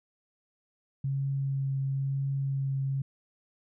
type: tone with vibrato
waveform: sine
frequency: 136.6 Hz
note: C#3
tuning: 25 cents flat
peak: -27 dBFS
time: 1.04-3.02 s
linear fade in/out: 5 ms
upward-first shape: triangle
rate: 0.99 Hz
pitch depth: 13 cents each way
effects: none